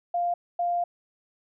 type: tone bursts at uneven times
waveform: sine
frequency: 698.5 Hz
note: F5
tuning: in tune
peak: -23 dBFS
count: 2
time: 0.14-0.34 / 0.59-0.84 s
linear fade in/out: 5 ms
effects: none

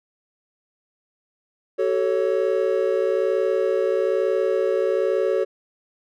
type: chord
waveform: triangle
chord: F# minor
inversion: none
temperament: equal with one note detuned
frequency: 378.9 / 440 / 554.4 Hz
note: F#4 / A4 / C#5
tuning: +41 / 0 / 0 cents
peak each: -21 dBFS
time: 1.78-5.45 s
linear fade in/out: 20 ms
effects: none

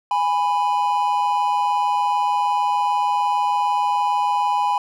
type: tone pair together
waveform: triangle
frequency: 825.4 / 992 Hz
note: G#5 / B5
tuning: -11 / +7 cents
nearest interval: minor third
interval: 318 cents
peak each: -18 dBFS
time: 0.11-4.78 s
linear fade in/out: 2 ms
effects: none

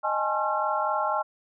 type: tone cluster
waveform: sine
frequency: 619 / 820 / 864 / 1074 / 1361 Hz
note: D#5 / G#5 / A5 / C6 / F6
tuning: -9 / -22 / -32 / +45 / -45 cents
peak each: -30 dBFS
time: 0.03-1.23 s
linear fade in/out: 20 ms
effects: none

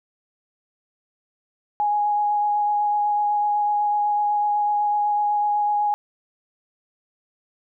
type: tone with vibrato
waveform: sine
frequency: 830.6 Hz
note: G#5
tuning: in tune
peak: -18 dBFS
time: 1.8-5.94 s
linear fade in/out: 0 ms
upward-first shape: sine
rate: 8 Hz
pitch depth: 11 cents each way
effects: none

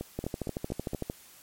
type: two click trains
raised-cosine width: 2 ms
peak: -18 / -21 dBFS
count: 13 / 5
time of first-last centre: 0.19-1.099 / 0.01-0.934 s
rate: 13.2 / 4.33 Hz
effects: white hiss -54 dBFS RMS until 1.42 s + MP3 64 kbps

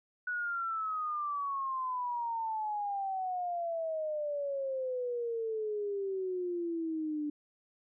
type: exponential sweep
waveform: sine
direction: down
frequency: 1478 to 293.7 Hz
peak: -32 dBFS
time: 0.27-7.3 s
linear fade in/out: 5 ms
effects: none

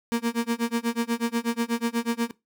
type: tone with tremolo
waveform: 35% pulse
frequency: 233.2 Hz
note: A#3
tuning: 1 cent sharp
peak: -19 dBFS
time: 0.12-2.31 s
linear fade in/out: 0 ms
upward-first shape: sine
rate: 8.2 Hz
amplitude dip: 100%
effects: noise-tail reverb RT60 0.2 s tail -18 dB re dry

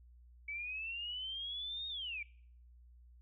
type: linear two-way sweep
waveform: sine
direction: up then down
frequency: 2271 to 3733 to 2271 Hz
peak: -39 dBFS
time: 0.48-2.23 s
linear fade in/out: 5 ms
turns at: 1.88 s
effects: noise-tail reverb RT60 0.6 s tail -23 dB re dry + added 60 Hz sine -57 dBFS peak until 3.21 s

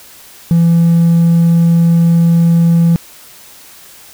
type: tone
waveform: triangle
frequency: 168.2 Hz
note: E3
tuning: 35 cents sharp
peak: -3 dBFS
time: 0.51-2.96 s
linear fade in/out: 0 ms
effects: tanh soft clip ceiling -1 dBFS + white hiss -38 dBFS RMS until 4.13 s

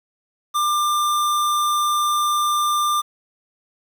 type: tone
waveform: square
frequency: 1193 Hz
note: D6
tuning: 27 cents sharp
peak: -18 dBFS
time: 0.54-3.02 s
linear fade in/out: 20 ms
effects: 8-bit

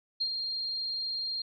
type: tone with ADSR envelope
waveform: sine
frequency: 4208 Hz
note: C8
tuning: 9 cents sharp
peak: -26 dBFS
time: 0.2-1.42 s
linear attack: 14 ms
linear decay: 72 ms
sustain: -5 dB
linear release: 5 ms
effects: none

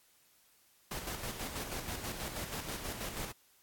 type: noise with tremolo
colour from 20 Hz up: pink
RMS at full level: -39 dBFS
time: 0.91-3.32 s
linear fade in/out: 5 ms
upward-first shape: square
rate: 6.2 Hz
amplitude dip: 45%
effects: white hiss -67 dBFS RMS until 3.62 s + AAC 64 kbps

